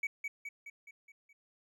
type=tone with echo; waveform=triangle; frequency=2269 Hz; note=C#7; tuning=40 cents sharp; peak=-28 dBFS; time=0.03-0.07 s; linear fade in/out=5 ms; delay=210 ms; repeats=6; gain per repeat=-5 dB; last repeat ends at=1.33 s; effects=tanh soft clip ceiling -27 dBFS